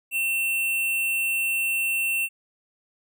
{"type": "tone", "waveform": "square", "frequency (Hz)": 2700, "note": "E7", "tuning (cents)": 41, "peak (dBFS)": -23, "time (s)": [0.11, 2.29], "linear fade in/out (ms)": 50, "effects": []}